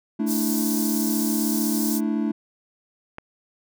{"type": "chord", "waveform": "triangle", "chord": "A suspended fourth", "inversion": "none", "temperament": "equal", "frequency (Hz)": [220, 293.7, 329.6], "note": ["A3", "D4", "E4"], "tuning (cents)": [0, 0, 0], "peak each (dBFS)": [-22, -24, -27], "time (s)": [0.19, 2.32], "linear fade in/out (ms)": 10}
{"type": "high-pass noise", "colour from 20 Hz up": "white", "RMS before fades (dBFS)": -29, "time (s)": [0.26, 2.01], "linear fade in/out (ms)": 50, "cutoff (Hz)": 4800, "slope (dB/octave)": 24}
{"type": "click", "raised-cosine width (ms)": 0.5, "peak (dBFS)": -20, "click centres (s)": 3.184}
{"effects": []}